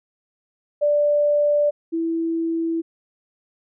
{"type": "tone pair in turn", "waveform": "sine", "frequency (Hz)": [587.3, 329.6], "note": ["D5", "E4"], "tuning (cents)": [0, 0], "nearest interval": "minor seventh", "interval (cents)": 1000, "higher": "first", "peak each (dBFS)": [-15, -20], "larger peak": "first", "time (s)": [[0.81, 1.71], [1.92, 2.82]], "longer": "neither", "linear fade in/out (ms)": 20, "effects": []}